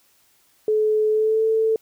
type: tone with pitch glide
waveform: sine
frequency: 430 to 443.1 Hz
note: A4 to A4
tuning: -40 to +12 cents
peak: -16 dBFS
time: 0.68-1.76 s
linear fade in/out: 2 ms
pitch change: +52 cents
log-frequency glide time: 1.1-1.44 s
effects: white hiss -60 dBFS RMS until 1.81 s